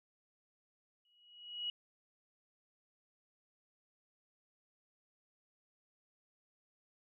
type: tone with exponential growth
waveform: sine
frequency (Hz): 2911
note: F#7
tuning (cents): -29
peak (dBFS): -34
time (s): 1.05-1.7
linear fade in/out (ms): 2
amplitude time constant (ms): 140
effects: none